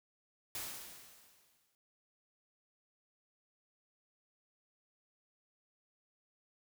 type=noise with exponential decay; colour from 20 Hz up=white; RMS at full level=-40 dBFS; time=0.55-1.75 s; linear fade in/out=1 ms; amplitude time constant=260 ms; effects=none